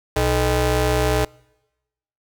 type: ring-modulated tone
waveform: 20% pulse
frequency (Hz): 185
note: F#3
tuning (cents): 0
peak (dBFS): -9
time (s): 0.16-1.25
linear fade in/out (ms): 5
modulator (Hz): 246
effects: noise-tail reverb RT60 1.0 s tail -26 dB re dry